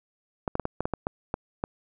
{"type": "clicks", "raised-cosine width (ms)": 1, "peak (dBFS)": -13, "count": 10, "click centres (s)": [0.478, 0.554, 0.597, 0.654, 0.806, 0.855, 0.937, 1.069, 1.341, 1.639], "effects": []}